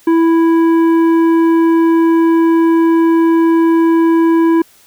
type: tone with tanh clipping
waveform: sine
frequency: 330 Hz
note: E4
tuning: 2 cents sharp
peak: -9 dBFS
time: 0.07-4.62 s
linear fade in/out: 5 ms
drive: 10 dB
effects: white hiss -47 dBFS RMS until 4.86 s